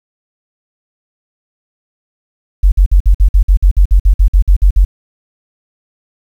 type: tone bursts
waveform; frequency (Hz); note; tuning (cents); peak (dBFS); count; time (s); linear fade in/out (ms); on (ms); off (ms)
sine; 46.25; F#1; 0; -3; 16; 2.63-4.85; 10; 90; 52
effects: 7-bit